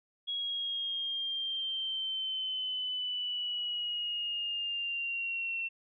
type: exponential sweep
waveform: sine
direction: down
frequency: 3322 to 2703 Hz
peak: -32 dBFS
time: 0.27-5.69 s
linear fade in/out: 20 ms
effects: none